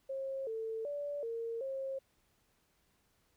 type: tone with pitch steps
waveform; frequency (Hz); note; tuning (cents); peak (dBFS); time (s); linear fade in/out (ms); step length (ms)
sine; 538 / 446.2 / 578 / 459.5 / 537; C5 / A4 / D5 / A#4 / C5; +48 / +24 / -28 / -25 / +45; -36; 0.09-1.99; 10; 380
effects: pink hiss -74 dBFS RMS until 3.36 s